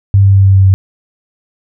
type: tone with pitch steps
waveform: sine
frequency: 98.7 / 98.07 / 97.45 / 96.84 / 96.22 / 95.61 Hz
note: G2 / G2 / G2 / G2 / G2 / G2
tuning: +12 / +1 / -10 / -21 / -32 / -43 cents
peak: -3 dBFS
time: 0.14-0.74 s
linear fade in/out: 0 ms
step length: 100 ms
effects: none